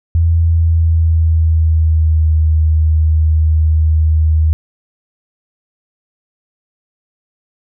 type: tone with pitch glide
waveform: sine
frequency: 83 to 78.52 Hz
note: E2 to D#2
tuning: +12 to +16 cents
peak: -8 dBFS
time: 0.15-4.53 s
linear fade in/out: 0 ms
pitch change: -96 cents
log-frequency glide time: 0.37-2.37 s
effects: none